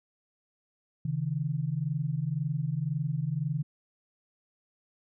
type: tone pair together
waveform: sine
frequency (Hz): 135.7 / 157.63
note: C#3 / D#3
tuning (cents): -36 / +23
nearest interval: minor third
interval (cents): 259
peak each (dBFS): -31 / -30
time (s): 1.05-3.63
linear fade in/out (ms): 5
effects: none